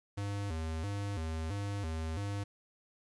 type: tone with vibrato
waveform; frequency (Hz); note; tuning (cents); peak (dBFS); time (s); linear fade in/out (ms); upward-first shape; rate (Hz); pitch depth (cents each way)
square; 89.9; F#2; -49; -35; 0.17-2.44; 10; square; 1.5; 200
effects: resampled to 22050 Hz + 11-bit